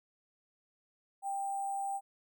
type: tone with sample-and-hold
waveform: sine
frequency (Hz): 789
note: G5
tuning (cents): +11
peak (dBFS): -33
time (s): 1.22-2.01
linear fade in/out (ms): 50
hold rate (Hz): 8820
effects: none